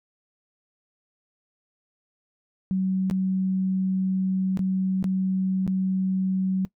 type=tone with dropouts; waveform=sine; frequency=188.6 Hz; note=F#3; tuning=33 cents sharp; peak=-21 dBFS; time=2.71-6.65 s; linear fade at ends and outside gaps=0 ms; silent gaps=3.099-3.111 / 4.573-4.592 / 5.027-5.042 / 5.666-5.677 s; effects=noise-tail reverb RT60 0.1 s tail -20 dB re dry